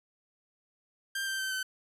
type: tone with pitch steps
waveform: sawtooth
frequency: 1585 / 1565.9 / 1547 / 1528.4 Hz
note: G6 / G6 / G6 / G6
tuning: +19 / -2 / -23 / -44 cents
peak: -28 dBFS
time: 1.15-1.63 s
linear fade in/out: 5 ms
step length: 120 ms
effects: resampled to 32000 Hz